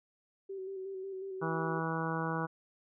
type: tone with vibrato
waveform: sine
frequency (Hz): 383.3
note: G4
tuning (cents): -39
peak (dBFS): -38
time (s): 0.49-1.8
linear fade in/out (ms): 10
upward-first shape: square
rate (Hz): 5.5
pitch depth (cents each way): 28
type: harmonic tone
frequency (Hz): 162.7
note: E3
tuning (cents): -22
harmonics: 1 / 2 / 3 / 4 / 5 / 6 / 7 / 8 / 9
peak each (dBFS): -36 / -40 / -40 / -46 / -42 / -41 / -41 / -45 / -41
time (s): 1.41-2.47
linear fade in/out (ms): 20
effects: none